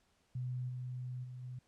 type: tone with level steps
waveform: sine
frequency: 125.7 Hz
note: B2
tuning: 31 cents sharp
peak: -36 / -39 / -44 / -42 dBFS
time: 0.35-1.59 s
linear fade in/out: 5 ms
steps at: 0.68 / 1.23 / 1.42 s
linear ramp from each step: 20 ms
effects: pink hiss -74 dBFS RMS until 1.67 s + low-pass 9000 Hz 12 dB/octave